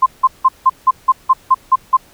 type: tone bursts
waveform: sine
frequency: 1046.5 Hz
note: C6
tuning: in tune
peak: -5 dBFS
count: 10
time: 0.02-1.97 s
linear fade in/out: 10 ms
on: 42 ms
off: 170 ms
effects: pink hiss -47 dBFS RMS until 2.13 s